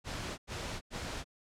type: noise bursts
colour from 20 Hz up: pink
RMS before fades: -39 dBFS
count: 3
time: 0.04-1.244 s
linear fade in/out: 50 ms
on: 340 ms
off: 92 ms
effects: low-pass 7000 Hz 12 dB/octave